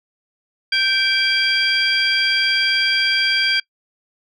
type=tone cluster; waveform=sine; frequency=1562 / 2331 / 3250 / 4745 Hz; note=G6 / D7 / G#7 / D8; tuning=-7 / -14 / -38 / +17 cents; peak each=-20 dBFS; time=0.72-3.6 s; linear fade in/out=5 ms; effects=noise-tail reverb RT60 0.1 s tail -25 dB re dry + tanh soft clip ceiling -7 dBFS

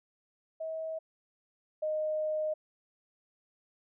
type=tone pair in turn; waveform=sine; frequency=641 / 617.9 Hz; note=E5 / D#5; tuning=-49 / -12 cents; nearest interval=minor second; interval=63 cents; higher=first; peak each=-34 / -29 dBFS; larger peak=second; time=0.6-0.99 / 1.82-2.54 s; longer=second; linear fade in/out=10 ms; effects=none

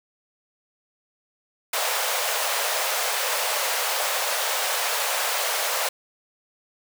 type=high-pass noise; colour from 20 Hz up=pink; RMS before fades=-25 dBFS; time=1.73-5.89 s; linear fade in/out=5 ms; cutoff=500 Hz; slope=48 dB/octave; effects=none

